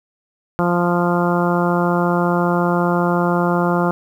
harmonic tone, 174.6 Hz, F3, in tune, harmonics 1 / 2 / 3 / 4 / 5 / 6 / 7 / 8, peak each -18 / -21 / -23 / -24 / -25 / -26 / -26 / -27 dBFS, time 0.59-3.91 s, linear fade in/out 0 ms, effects 8-bit

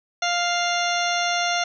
harmonic tone, 699 Hz, F5, 1 cent sharp, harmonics 1 / 2 / 3 / 4 / 5 / 6 / 8 / 9, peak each -24 / -27 / -29 / -30 / -31 / -32 / -33 / -34 dBFS, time 0.22-1.64 s, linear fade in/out 5 ms, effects none

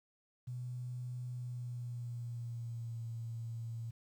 sine tone with pitch glide, 124 to 115.03 Hz, B2 to A#2, +7 to -23 cents, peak -39 dBFS, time 0.47-3.91 s, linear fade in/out 10 ms, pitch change -130 cents, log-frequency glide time 1.27-3.05 s, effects 11-bit

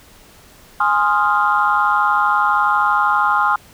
sine chord, F minor seventh, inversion first, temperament equal, 830.6 / 1046.5 / 1244.5 / 1396.9 Hz, Ab5 / C6 / Eb6 / F6, 0 / 0 / 0 / 0 cents, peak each -18 dBFS, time 0.8-3.56 s, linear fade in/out 5 ms, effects tanh soft clip ceiling -3 dBFS + pink hiss -46 dBFS RMS until 3.73 s

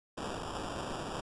blue noise with sample-and-hold, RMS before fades -39 dBFS, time 0.17-1.21 s, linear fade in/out 10 ms, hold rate 2100 Hz, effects resampled to 22050 Hz

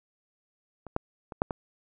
clicks, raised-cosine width 1 ms, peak -27 / -12 / -25 / -9 / -17 dBFS, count 5, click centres 0.867 / 0.964 / 1.322 / 1.419 / 1.508 s, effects none

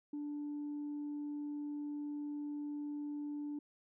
sine tone, 293.1 Hz, D4, 3 cents flat, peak -37 dBFS, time 0.13-3.59 s, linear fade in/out 5 ms, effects tanh soft clip ceiling -36 dBFS

